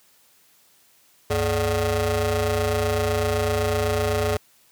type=ring-modulated tone; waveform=25% pulse; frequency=164.7 Hz; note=E3; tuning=1 cent flat; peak=-13 dBFS; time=1.3-4.37 s; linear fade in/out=5 ms; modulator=261 Hz; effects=white hiss -58 dBFS RMS until 4.71 s + high-pass 80 Hz 12 dB/octave